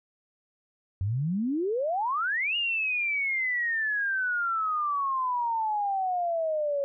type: exponential two-way sweep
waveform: sine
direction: up then down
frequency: 90.4 to 2868 to 553 Hz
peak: -25 dBFS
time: 1.01-6.84 s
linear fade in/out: 0 ms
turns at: 2.56 s
effects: none